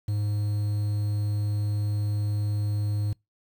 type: tone with quantisation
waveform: triangle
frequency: 103.83 Hz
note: G#2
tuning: in tune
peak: -22 dBFS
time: 0.08-3.13 s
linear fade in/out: 5 ms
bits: 8
effects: noise-tail reverb RT60 0.2 s tail -26 dB re dry